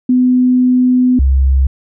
sine tone pair in turn, 251.6 / 66.8 Hz, B3 / C2, +32 / +36 cents, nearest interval octave + major seventh, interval 2296 cents, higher first, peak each -7 dBFS, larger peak neither, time 0.09-1.19 / 1.19-1.67 s, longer first, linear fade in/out 5 ms, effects none

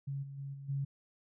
sine tone with level steps, 138.59 Hz, C#3, in tune, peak -35 / -43 / -39 / -44 / -32 dBFS, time 0.07-0.85 s, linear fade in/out 10 ms, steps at 0.22 / 0.37 / 0.53 / 0.68 s, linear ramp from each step 20 ms, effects none

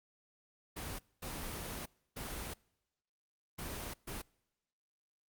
pink noise bursts at uneven times, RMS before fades -42 dBFS, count 5, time 0.76-0.99 / 1.22-1.86 / 2.16-2.54 / 3.58-3.94 / 4.07-4.22 s, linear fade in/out 10 ms, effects noise-tail reverb RT60 0.9 s tail -26 dB re dry + Opus 24 kbps

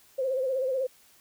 sine tone with vibrato, 523.3 Hz, C5, in tune, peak -25 dBFS, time 0.18-0.87 s, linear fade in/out 10 ms, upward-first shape sine, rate 16 Hz, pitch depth 67 cents each way, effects white hiss -59 dBFS RMS until 1.2 s

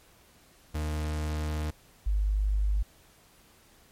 40% pulse / sine tone pair in turn, 76.4 / 50.79 Hz, D#2 / G#1, -31 / -38 cents, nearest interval perfect fifth, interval 707 cents, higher first, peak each -28 / -23 dBFS, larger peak second, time 0.74-1.71 / 2.06-2.83 s, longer first, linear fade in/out 10 ms, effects pink hiss -59 dBFS RMS until 3.91 s + MP3 64 kbps

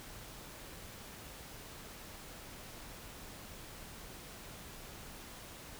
silence, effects pink hiss -50 dBFS RMS until 5.79 s

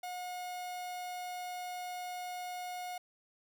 45% pulse tone, 722 Hz, F#5, 43 cents flat, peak -39 dBFS, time 0.03-2.98 s, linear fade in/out 5 ms, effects none

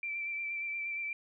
sine tone with vibrato, 2342 Hz, D7, 5 cents flat, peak -34 dBFS, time 0.03-1.13 s, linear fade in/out 2 ms, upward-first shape sine, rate 8.5 Hz, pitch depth 23 cents each way, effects none

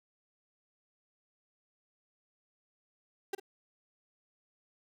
35% pulse tone with echo, 392 Hz, G4, in tune, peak -30 dBFS, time 3.33-3.35 s, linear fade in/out 5 ms, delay 49 ms, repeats 1, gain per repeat -14 dB, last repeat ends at 3.399 s, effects none

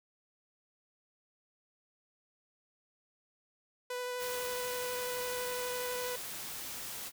sawtooth tone with vibrato, 495.9 Hz, B4, 7 cents sharp, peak -32 dBFS, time 3.9-6.16 s, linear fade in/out 5 ms, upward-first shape triangle, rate 12 Hz, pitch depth 12 cents each way
white noise, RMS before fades -42 dBFS, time 4.18-7.12 s, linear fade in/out 50 ms
effects none

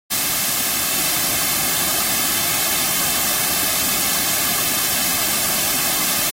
white noise with comb filter, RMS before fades -19 dBFS, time 0.1-6.31 s, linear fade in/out 20 ms, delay 2.1 ms, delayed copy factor -0.55, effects AAC 48 kbps

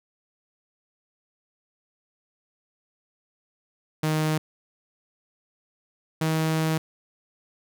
sawtooth tone pair in turn, 155.56 / 159.01 Hz, D#3 / D#3, 0 / +38 cents, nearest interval unison, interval 38 cents, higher second, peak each -18 dBFS, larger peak neither, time 4.03-4.38 / 6.21-6.78 s, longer second, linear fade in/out 5 ms, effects none

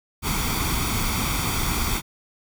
pink noise with comb filter, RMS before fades -24 dBFS, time 0.22-2.02 s, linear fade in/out 50 ms, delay 0.87 ms, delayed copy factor +0.65, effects none

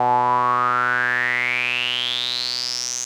sawtooth tone with band-pass filter sweep, 123.47 Hz, B2, in tune, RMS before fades -21 dBFS, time 0-3.05 s, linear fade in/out 5 ms, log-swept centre 790 to 6500 Hz, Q 9.9, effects none

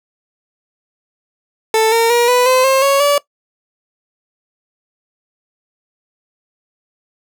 30% pulse tone with pitch steps, 442.1 / 459 / 476.6 / 494.8 / 513.7 / 533.4 / 553.8 / 575 Hz, A4 / A#4 / A#4 / B4 / C5 / C5 / C#5 / D5, +8 / -27 / +38 / +3 / -32 / +33 / -2 / -37 cents, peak -7 dBFS, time 1.74-3.18 s, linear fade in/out 2 ms, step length 180 ms, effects noise-tail reverb RT60 0.1 s tail -19 dB re dry

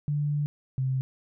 sine tone pair in turn, 146.83 / 131.49 Hz, D3 / C3, 0 / +9 cents, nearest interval major second, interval 191 cents, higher first, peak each -24 dBFS, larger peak neither, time 0.08-0.46 / 0.78-1.01 s, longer first, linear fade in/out 0 ms, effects none

